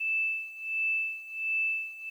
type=tone with tremolo; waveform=sine; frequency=2637 Hz; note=E7; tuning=in tune; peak=-25 dBFS; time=0-2.1 s; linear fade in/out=10 ms; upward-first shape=sine; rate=1.4 Hz; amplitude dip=85%; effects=10-bit